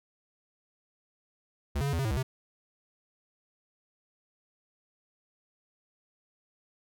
square tone with pitch steps, 71.6 / 139.8 / 141.6 / 83.3 / 136 / 109.3 / 68 / 130.6 Hz, D2 / C#3 / C#3 / E2 / C#3 / A2 / C#2 / C3, -43 / +15 / +37 / +19 / -33 / -11 / -33 / -3 cents, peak -28 dBFS, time 1.75-2.23 s, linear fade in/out 10 ms, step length 60 ms, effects none

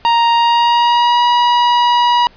45% pulse tone with pitch glide, 934 to 964.7 Hz, A#5 to B5, +3 to -41 cents, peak -9 dBFS, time 0.05-2.27 s, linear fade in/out 0 ms, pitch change +56 cents, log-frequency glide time 0.33-1.24 s, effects pink hiss -46 dBFS RMS until 2.36 s + resampled to 11025 Hz

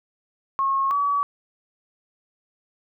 sine tone pair in turn, 1087 / 1139.1 Hz, C#6 / C#6, -34 / +47 cents, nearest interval minor second, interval 81 cents, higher second, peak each -19 dBFS, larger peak neither, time 0.59-0.91 / 0.91-1.23 s, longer neither, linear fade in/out 0 ms, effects none

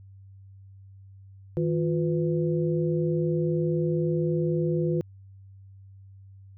sine tone cluster, 159.2 / 351.5 / 499.9 Hz, D#3 / F4 / B4, +40 / +11 / +21 cents, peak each -25 / -27 / -31 dBFS, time 1.57-5.01 s, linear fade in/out 0 ms, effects added 97 Hz sine -46 dBFS peak until 6.57 s

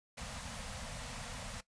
pink band-stop noise, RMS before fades -44 dBFS, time 0.17-1.61 s, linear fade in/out 10 ms, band 260 to 470 Hz, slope 96 dB/octave, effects noise-tail reverb RT60 0.1 s tail -17 dB re dry + resampled to 22050 Hz

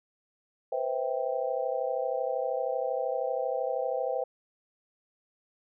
sine chord, C major seventh, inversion third, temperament just, 490.5 / 523.3 / 654.1 / 784.9 Hz, B4 / C5 / E5 / G5, -12 / 0 / -14 / +2 cents, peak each -34 / -31 / -34 / -35 dBFS, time 0.72-4.24 s, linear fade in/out 5 ms, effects none

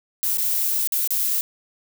violet noise with dropouts, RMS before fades -22 dBFS, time 0.23-1.41 s, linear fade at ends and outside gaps 0 ms, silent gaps 0.372-0.381 / 0.874-0.922 / 1.075-1.106 s, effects none

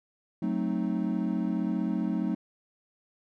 triangle chord, F# diminished seventh, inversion none, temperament equal, 185 / 220 / 261.6 / 311.1 Hz, F#3 / A3 / C4 / Eb4, 0 / 0 / 0 / 0 cents, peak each -29 / -29 / -32 / -31 dBFS, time 0.42-2.35 s, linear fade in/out 5 ms, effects none

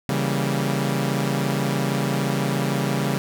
sawtooth chord, C# diminished seventh, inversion none, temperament equal, 138.59 / 164.81 / 196 / 233.1 Hz, C#3 / E3 / G3 / Bb3, 0 / 0 / 0 / 0 cents, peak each -20 / -25 / -22 / -26 dBFS, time 0.09-3.18 s, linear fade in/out 0 ms, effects none

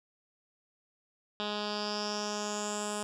10% pulse tone with low-pass filter sweep, 208.5 Hz, G#3, 7 cents sharp, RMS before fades -35 dBFS, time 1.4-3.03 s, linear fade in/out 0 ms, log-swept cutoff 3900 to 8600 Hz, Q 5.6, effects none

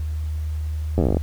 slowing click train, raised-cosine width 2 ms, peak -7 dBFS, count 13, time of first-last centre 0.98-1.17 s, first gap 10 ms, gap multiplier 1.08, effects added 77 Hz sine -23 dBFS peak until 1.22 s + pink hiss -49 dBFS RMS until 1.22 s

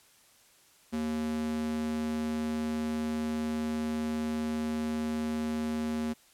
square tone with high-pass filter, 77.5 Hz, D#2, 6 cents flat, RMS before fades -32 dBFS, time 0.92-6.14 s, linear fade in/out 20 ms, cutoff 210 Hz, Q 3.3, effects white hiss -61 dBFS RMS until 6.33 s + low-pass 12000 Hz 12 dB/octave

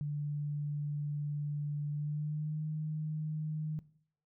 sine tone with pitch glide, 146.83 to 154.4 Hz, D3 to D#3, 0 to -13 cents, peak -33 dBFS, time 0.01-3.79 s, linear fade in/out 0 ms, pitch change +87 cents, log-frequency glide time 1.89-2.64 s, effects noise-tail reverb RT60 0.6 s tail -19 dB re dry

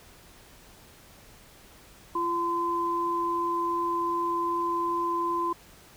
sine tone pair together, 342.4 / 1024.6 Hz, F4 / C6, -34 / -37 cents, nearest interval octave + perfect fifth, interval 1897 cents, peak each -31 / -26 dBFS, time 2.15-5.53 s, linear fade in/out 5 ms, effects pink hiss -53 dBFS RMS until 5.96 s

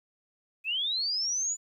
sine linear sweep, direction up, 2489 to 7040 Hz, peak -27 dBFS, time 0.64-1.57 s, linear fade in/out 50 ms, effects 11-bit

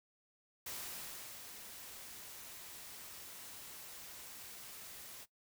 white noise with ADSR envelope, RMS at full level -44 dBFS, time 0.66-5.26 s, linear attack 5 ms, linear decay 720 ms, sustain -7 dB, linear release 34 ms, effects noise-tail reverb RT60 0.1 s tail -17 dB re dry

